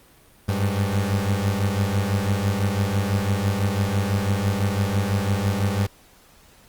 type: beating tone pair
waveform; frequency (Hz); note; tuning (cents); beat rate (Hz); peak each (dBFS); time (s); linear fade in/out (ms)
30% pulse; 97 / 103; G2 / G#2; -18 / -14; 6; -20 / -21; 0.48-5.87; 10
effects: pink hiss -53 dBFS RMS until 6.68 s + Opus 32 kbps

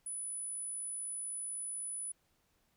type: tone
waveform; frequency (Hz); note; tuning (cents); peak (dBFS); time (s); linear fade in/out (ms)
sine; 9956; D#9; 0; -38; 0.06-2.12; 5
effects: pink hiss -75 dBFS RMS until 2.76 s

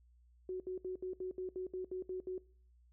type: tone bursts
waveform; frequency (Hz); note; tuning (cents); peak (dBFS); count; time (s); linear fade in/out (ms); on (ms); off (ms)
sine; 370; F#4; 0; -37; 11; 0.49-2.38; 2; 110; 68
effects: noise-tail reverb RT60 0.5 s tail -22 dB re dry + added 60 Hz sine -63 dBFS peak until 2.92 s

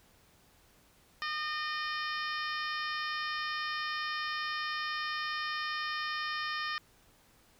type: harmonic tone with a mistuned harmonic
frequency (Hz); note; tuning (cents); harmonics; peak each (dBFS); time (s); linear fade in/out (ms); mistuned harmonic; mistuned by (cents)
610; D#5; -34; 2 / 3 / 4 / 5 / 6 / 7 / 8 / 9; -37 / -37 / -44 / -44 / -47 / -48 / -46 / -46; 1.22-6.78; 0; 9; -39
effects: pink hiss -64 dBFS RMS until 7.59 s

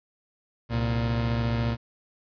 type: tone pair together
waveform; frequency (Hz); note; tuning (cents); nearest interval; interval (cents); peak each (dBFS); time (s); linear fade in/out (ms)
30% pulse; 65.45 / 116.54; C2 / A#2; +1 / 0; minor seventh; 999; -28 / -22; 0.69-1.77; 50
effects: resampled to 11025 Hz + 10-bit

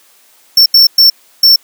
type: tone bursts at uneven times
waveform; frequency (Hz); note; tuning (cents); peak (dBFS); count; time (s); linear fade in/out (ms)
square; 5420; E8; +47; -3; 4; 0.57-0.66 / 0.74-0.87 / 0.98-1.1 / 1.43-1.56; 5
effects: white hiss -47 dBFS RMS until 1.63 s + high-pass 300 Hz 12 dB/octave

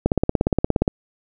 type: click train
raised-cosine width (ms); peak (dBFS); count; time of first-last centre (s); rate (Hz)
2; -3; 15; 0.06-0.879; 17.1
effects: none

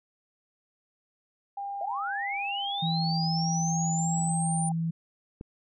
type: tone with pitch glide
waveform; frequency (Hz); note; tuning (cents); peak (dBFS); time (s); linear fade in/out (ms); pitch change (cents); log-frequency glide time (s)
sine; 800 to 793.1; G5 to G5; +35 to +20; -32; 1.57-4.72; 5; -15; 2.8-3.03
type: linear sweep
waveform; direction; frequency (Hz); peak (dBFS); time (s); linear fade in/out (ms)
sine; up; 637 to 9290; -31; 1.81-4.69; 2
type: tone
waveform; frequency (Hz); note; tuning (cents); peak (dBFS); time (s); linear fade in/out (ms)
sine; 164.81; E3; 0; -26; 2.82-4.91; 10
type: click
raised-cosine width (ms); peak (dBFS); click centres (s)
3; -26; 5.411
effects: none

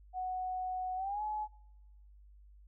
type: tone with pitch glide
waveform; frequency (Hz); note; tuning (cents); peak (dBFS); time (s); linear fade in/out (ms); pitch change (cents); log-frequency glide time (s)
sine; 740 to 850; F#5 to G#5; 0 to +40; -34; 0.13-1.48; 50; +240; 0.96-1.22
effects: noise-tail reverb RT60 0.9 s tail -23 dB re dry + added 50 Hz sine -55 dBFS peak until 2.67 s

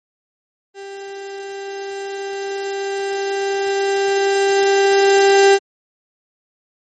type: tone with level ramp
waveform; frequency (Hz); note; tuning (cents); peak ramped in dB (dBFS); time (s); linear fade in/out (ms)
35% pulse; 394.8; G4; +12; -29 to -6; 0.74-5.59; 50
effects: low-pass 10000 Hz 12 dB/octave + MP3 32 kbps

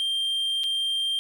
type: tone with dropouts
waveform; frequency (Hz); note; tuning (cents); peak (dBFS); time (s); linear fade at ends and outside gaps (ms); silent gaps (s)
triangle; 3176; G7; +22; -22; 0-1.19; 0; 0.635-0.64
effects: none

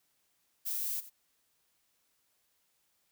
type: noise with echo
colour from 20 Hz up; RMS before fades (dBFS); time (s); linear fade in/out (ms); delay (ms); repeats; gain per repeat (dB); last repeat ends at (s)
violet; -35; 0.65-1.01; 20; 91; 1; -15; 1.101
effects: white hiss -75 dBFS RMS until 3.11 s

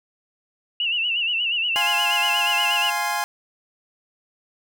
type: tone with vibrato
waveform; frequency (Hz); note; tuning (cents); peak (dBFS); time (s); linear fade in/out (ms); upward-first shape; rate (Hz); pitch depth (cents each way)
sine; 2801; F7; +4; -20; 0.8-2.9; 2; sine; 8.4; 97
type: chord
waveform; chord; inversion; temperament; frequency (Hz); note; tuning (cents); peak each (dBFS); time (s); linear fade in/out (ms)
25% pulse; F minor; none; equal; 698.5 / 830.6 / 1046.5; F5 / Ab5 / C6; 0 / 0 / 0; -26 / -21 / -23; 1.76-3.24; 0
effects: none

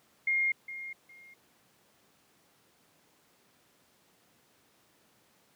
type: tone with echo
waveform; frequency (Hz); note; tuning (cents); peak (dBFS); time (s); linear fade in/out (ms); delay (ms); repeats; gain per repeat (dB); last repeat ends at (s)
sine; 2130; C7; +30; -25; 0.27-0.52; 5; 410; 2; -13; 1.34
effects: pink hiss -66 dBFS RMS until 5.55 s + high-pass 150 Hz 12 dB/octave

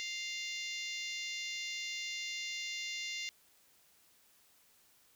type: harmonic tone with a mistuned harmonic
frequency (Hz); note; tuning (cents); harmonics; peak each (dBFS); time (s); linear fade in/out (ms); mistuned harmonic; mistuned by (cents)
698.5; F5; 0; 3 / 4 / 5 / 6 / 7 / 8 / 9 / 10; -42 / -44 / -46 / -48 / -49 / -50 / -51 / -52; 0-3.29; 0; 5; +27
effects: white hiss -67 dBFS RMS until 5.15 s

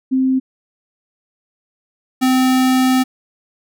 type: tone pair in turn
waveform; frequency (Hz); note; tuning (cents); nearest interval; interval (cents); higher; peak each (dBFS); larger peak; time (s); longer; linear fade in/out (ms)
sine / square; 261.6 / 258.1; C4 / C4; 0 / -23; unison; 23; first; -12; neither; 0.11-0.4 / 2.21-3.04; second; 20
effects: none

